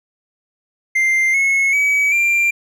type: tone with pitch steps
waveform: triangle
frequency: 2093 / 2183 / 2277 / 2375 Hz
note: C7 / C#7 / C#7 / D7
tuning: 0 / -27 / +46 / +19 cents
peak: -11 dBFS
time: 0.95-2.51 s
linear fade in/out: 10 ms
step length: 390 ms
effects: none